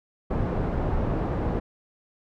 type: low-pass noise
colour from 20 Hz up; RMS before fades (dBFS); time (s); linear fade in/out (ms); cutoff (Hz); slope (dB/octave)
pink; -26; 0.3-1.6; 10; 750; 12
effects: none

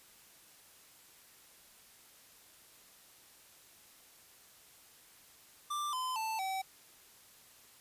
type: tone with pitch steps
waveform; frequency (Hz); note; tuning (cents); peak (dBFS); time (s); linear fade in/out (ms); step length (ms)
square; 1181 / 1022.2 / 884.8 / 765.8; D6 / C6 / A5 / G5; +9 / -41 / +9 / -41; -35; 5.7-6.62; 10; 230
effects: white hiss -60 dBFS RMS until 7.8 s + resampled to 32000 Hz

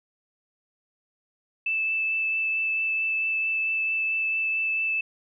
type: tone with vibrato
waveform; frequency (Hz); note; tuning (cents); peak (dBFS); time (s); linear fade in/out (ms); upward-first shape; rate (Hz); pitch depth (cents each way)
sine; 2634; E7; -2; -23; 1.66-5.01; 5; triangle; 4.5; 9
effects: none

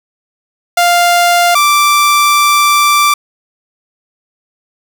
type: tone pair in turn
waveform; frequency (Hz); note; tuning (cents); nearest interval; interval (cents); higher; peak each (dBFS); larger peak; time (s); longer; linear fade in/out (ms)
sawtooth; 698.5 / 1172.6; F5 / D6; 0 / -3; major sixth; 897; second; -3; neither; 0.77-1.55 / 1.55-3.14; second; 5
effects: none

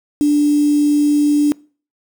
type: tone with quantisation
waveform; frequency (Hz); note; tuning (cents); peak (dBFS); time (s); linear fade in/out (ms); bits
sine; 293.7; D4; 0; -10; 0.21-1.52; 0; 5
effects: noise-tail reverb RT60 0.4 s tail -24 dB re dry

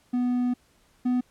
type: tone pair in turn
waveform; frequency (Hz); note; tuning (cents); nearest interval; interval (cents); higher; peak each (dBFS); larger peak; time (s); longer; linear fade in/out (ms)
triangle; 246.9 / 249; B3 / B3; 0 / +14; unison; 14; second; -20 / -19; second; 0.13-0.54 / 1.05-1.21; first; 10
effects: pink hiss -63 dBFS RMS until 1.3 s + low-pass 12000 Hz 12 dB/octave

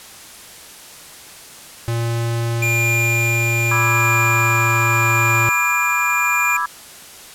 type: tone with pitch glide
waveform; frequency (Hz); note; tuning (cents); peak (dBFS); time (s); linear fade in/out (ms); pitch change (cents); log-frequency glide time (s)
square; 116.54 to 115.47; A#2 to A#2; 0 to -16; -19; 1.88-5.49; 0; -16; 3.65-5.27
type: tone with tremolo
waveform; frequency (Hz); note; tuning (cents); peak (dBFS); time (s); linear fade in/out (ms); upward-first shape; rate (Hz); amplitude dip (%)
square; 2400; D7; +37; -17; 2.62-6.57; 5; triangle; 0.82; 25
type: chord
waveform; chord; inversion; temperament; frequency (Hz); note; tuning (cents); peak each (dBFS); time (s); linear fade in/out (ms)
sine; E dominant seventh; second; equal with one note detuned; 987.8 / 1174.7 / 1318.5 / 1656.4; B5 / D6 / E6 / G#6; 0 / 0 / 0 / -5; -23 / -23 / -24 / -24; 3.71-6.66; 5
effects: white hiss -39 dBFS RMS until 7.34 s + low-pass 12000 Hz 12 dB/octave

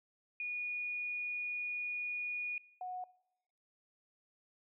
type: tone pair in turn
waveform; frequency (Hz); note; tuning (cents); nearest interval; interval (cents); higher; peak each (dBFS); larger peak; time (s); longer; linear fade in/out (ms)
sine; 2452 / 732.8; D#7 / F#5; -26 / -17; octave + major sixth; 2091; first; -36 / -39; first; 0.4-2.58 / 2.81-3.04; first; 2
effects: noise-tail reverb RT60 0.9 s tail -22 dB re dry

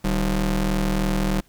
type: ring-modulated tone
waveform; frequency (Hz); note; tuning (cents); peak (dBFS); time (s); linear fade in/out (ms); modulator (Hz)
35% pulse; 114.8; A#2; -26; -15; 0.04-1.41; 10; 79
effects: pink hiss -58 dBFS RMS until 1.48 s

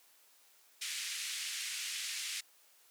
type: band-pass noise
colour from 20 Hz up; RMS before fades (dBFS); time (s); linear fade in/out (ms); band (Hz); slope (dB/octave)
pink; -40; 0.81-2.41; 10; 2100 to 10000; 24
effects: white hiss -65 dBFS RMS until 2.9 s + high-pass 400 Hz 12 dB/octave

